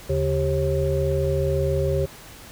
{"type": "tone cluster", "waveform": "sine", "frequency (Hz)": [78.1, 142.7, 392.2, 542], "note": ["D#2", "D3", "G4", "C#5"], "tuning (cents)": [7, -49, 1, -39], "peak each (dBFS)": -25, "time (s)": [0.09, 2.06], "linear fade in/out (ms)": 10, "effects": ["pink hiss -43 dBFS RMS until 2.51 s"]}